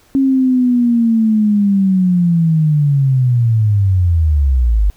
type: linear sweep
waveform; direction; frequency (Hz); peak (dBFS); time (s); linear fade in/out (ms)
sine; down; 272.8 to 48.24; -9; 0.15-4.9; 0
effects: pink hiss -51 dBFS RMS until 4.96 s